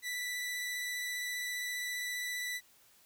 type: tone with vibrato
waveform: sawtooth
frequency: 1975.5 Hz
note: B6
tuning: in tune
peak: -32 dBFS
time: 0.02-2.61 s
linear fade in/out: 50 ms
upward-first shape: triangle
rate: 15 Hz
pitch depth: 14 cents each way
effects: white hiss -64 dBFS RMS until 3.05 s